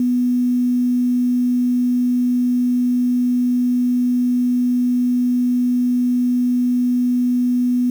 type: tone with quantisation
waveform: sine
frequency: 246.9 Hz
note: B3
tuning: in tune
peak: -14 dBFS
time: 0-7.9 s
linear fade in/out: 2 ms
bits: 7
effects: none